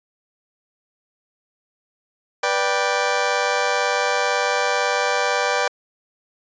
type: chord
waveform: 20% pulse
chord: G major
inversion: first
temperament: just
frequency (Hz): 490 / 588 / 784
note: B4 / D5 / G5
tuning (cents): -14 / +2 / 0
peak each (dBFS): -18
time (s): 2.43-5.68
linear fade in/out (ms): 5
effects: resampled to 16000 Hz